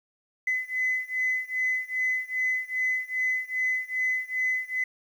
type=beating tone pair; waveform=sine; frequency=2021 / 2023.5 Hz; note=B6 / B6; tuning=+39 / +42 cents; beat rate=2.5 Hz; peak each=-27 / -28 dBFS; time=0.47-4.84 s; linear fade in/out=5 ms; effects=tanh soft clip ceiling -18 dBFS + 9-bit